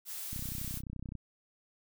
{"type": "noise", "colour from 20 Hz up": "blue", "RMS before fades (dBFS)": -41, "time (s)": [0.05, 0.82], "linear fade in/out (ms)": 50}
{"type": "click train", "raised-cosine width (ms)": 5, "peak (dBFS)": -29, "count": 27, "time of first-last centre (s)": [0.33, 1.153], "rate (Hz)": 31.6}
{"effects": []}